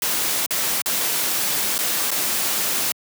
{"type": "noise with dropouts", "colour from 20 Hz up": "white", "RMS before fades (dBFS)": -22, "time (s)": [0.02, 2.92], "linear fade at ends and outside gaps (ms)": 2, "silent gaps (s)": [[0.462, 0.507], [0.818, 0.859], [1.781, 1.788], [2.107, 2.114]], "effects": ["high-pass 150 Hz 12 dB/octave"]}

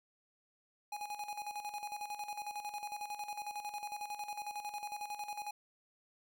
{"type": "tone with tremolo", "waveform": "square", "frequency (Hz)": 830, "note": "G#5", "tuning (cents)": -1, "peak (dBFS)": -39, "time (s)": [0.92, 5.51], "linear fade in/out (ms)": 5, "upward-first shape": "square", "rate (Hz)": 11, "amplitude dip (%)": 65, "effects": []}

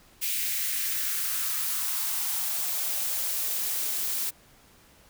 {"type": "noise with high-pass filter sweep", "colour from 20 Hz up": "blue", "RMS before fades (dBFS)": -29, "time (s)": [0.21, 4.31], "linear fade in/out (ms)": 20, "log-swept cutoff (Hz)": [2400, 280], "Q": 2.2, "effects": ["pink hiss -57 dBFS RMS until 5.09 s"]}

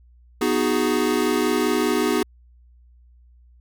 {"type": "chord", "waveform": "square", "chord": "G# minor seventh", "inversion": "first", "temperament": "equal", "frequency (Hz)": [246.9, 311.1, 370, 415.3], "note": ["B3", "D#4", "F#4", "G#4"], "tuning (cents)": [0, 0, 0, 0], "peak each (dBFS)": -25, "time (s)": [0.41, 2.23], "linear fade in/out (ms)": 5, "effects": ["added 60 Hz sine -49 dBFS peak until 3.6 s"]}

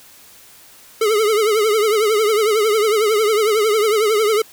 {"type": "tone with vibrato", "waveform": "square", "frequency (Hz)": 429, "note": "A4", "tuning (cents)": -44, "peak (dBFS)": -14, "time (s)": [1.01, 4.42], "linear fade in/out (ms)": 5, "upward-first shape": "triangle", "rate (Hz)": 11, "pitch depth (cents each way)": 110, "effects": ["white hiss -45 dBFS RMS until 4.52 s"]}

